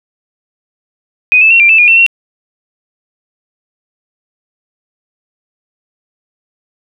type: tone with pitch steps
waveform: sine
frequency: 2496 / 2624 / 2726 / 2373 / 2637 / 2434 / 2693 / 2731 Hz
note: D#7 / E7 / F7 / D7 / E7 / D#7 / E7 / F7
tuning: +5 / -9 / -43 / +17 / 0 / -39 / +36 / -39 cents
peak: -3 dBFS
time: 1.32-2.064 s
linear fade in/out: 0 ms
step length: 93 ms
effects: none